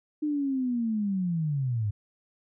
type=linear sweep; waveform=sine; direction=down; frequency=305.5 to 99 Hz; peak=-25 dBFS; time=0.22-1.91 s; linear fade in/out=10 ms; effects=none